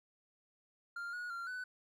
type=tone with pitch steps; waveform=triangle; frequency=1397 / 1452 / 1382 / 1497 Hz; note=F6 / F#6 / F6 / F#6; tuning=0 / -33 / -19 / +20 cents; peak=-38 dBFS; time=0.96-1.64 s; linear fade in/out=5 ms; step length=170 ms; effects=none